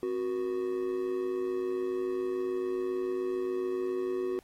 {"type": "tone with amplitude modulation", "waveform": "triangle", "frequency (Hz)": 370, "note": "F#4", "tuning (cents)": 0, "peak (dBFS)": -24, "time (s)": [0.03, 4.39], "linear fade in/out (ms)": 0, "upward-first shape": "sine", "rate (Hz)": 107, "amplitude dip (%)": 70, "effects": ["pink hiss -63 dBFS RMS until 4.43 s", "AAC 48 kbps"]}